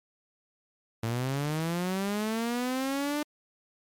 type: linear sweep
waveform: sawtooth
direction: up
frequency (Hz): 110.7 to 300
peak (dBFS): -24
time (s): 1.03-3.23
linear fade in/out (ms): 5
effects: MP3 96 kbps